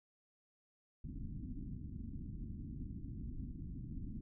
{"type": "low-pass noise", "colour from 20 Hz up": "pink", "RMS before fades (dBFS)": -45, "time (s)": [1.04, 4.21], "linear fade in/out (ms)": 5, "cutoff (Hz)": 290, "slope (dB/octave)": 48, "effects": []}